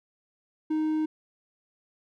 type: tone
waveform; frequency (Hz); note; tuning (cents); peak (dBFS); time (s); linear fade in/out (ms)
triangle; 311.1; D#4; 0; -22; 0.7-1.06; 10
effects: none